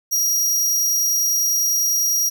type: tone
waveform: sawtooth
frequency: 5710 Hz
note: F8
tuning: 37 cents sharp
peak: -14 dBFS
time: 0.11-2.3 s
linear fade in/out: 20 ms
effects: none